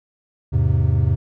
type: chord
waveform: triangle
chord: E augmented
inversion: none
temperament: equal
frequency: 82.41 / 103.83 / 130.81 Hz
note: E2 / G#2 / B#2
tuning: 0 / 0 / 0 cents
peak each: -17 dBFS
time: 0.52-1.16 s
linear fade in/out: 20 ms
effects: none